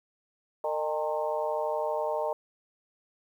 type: harmonic tone with a mistuned harmonic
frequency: 152.4 Hz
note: D#3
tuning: 36 cents flat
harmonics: 3 / 4 / 5 / 6 / 7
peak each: -34 / -30 / -36 / -34 / -41 dBFS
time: 0.64-2.33 s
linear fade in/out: 2 ms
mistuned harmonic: 5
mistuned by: +90 cents
effects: 10-bit